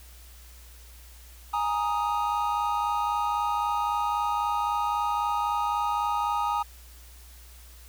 triangle chord, Ab suspended second, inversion none, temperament just, 830.6 / 934.4 / 1245.9 Hz, Ab5 / Bb5 / Eb6, 0 / +4 / +2 cents, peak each -27 dBFS, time 1.53-6.63 s, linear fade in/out 10 ms, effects added 60 Hz sine -47 dBFS peak until 7.88 s + white hiss -53 dBFS RMS until 7.88 s

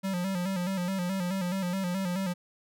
square tone with vibrato, 185 Hz, F#3, in tune, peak -29 dBFS, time 0.03-2.34 s, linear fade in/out 20 ms, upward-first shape square, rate 4.7 Hz, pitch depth 74 cents each way, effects none

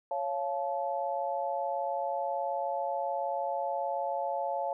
sine chord, Db augmented, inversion none, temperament just, 554.4 / 693 / 866.2 Hz, Db5 / F5 / A5, 0 / -14 / -27 cents, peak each -34 dBFS, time 0.11-4.73 s, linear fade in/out 2 ms, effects none

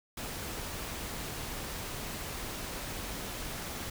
pink noise, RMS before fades -39 dBFS, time 0.17-3.9 s, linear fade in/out 5 ms, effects none

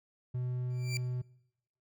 triangle tone, 124.9 Hz, B2, 20 cents sharp, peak -30 dBFS, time 0.34-1.22 s, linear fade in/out 10 ms
20% pulse tone with exponential growth, 2349 Hz, D7, in tune, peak -28 dBFS, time 0.7-0.97 s, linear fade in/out 1 ms, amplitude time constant 58 ms
effects noise-tail reverb RT60 0.8 s tail -23 dB re dry

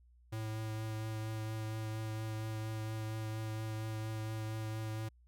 square tone with vibrato, 109.7 Hz, A2, 5 cents flat, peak -38 dBFS, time 0.32-5.09 s, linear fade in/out 10 ms, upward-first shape triangle, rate 4.3 Hz, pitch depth 15 cents each way, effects added 60 Hz sine -61 dBFS peak until 5.27 s

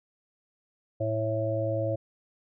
harmonic tone, 110 Hz, A2, in tune, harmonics 1 / 3 / 5 / 6, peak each -30 / -35 / -29 / -34 dBFS, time 1-1.96 s, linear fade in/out 10 ms, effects none

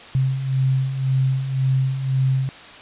sine beating tone pair, 130.9 / 132.8 Hz, C3 / C3, +1 / +26 cents, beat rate 1.9 Hz, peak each -25 / -18 dBFS, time 0.15-2.49 s, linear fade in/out 0 ms, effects white hiss -40 dBFS RMS until 2.81 s + resampled to 8000 Hz

